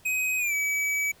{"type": "tone with pitch glide", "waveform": "square", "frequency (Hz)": [2521, 2285], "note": ["D#7", "D7"], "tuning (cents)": [22, -48], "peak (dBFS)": -25, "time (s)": [0.05, 1.12], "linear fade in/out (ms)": 10, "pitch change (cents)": -170, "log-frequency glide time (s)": [0.38, 0.54], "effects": ["pink hiss -57 dBFS RMS until 1.2 s"]}